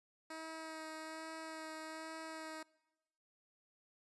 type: tone with vibrato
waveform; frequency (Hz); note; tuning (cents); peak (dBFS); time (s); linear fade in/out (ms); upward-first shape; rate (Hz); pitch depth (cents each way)
10% pulse; 318.1; D#4; +38; -37; 0.3-2.63; 5; sine; 1.2; 15
effects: noise-tail reverb RT60 1.0 s tail -23 dB re dry + resampled to 24000 Hz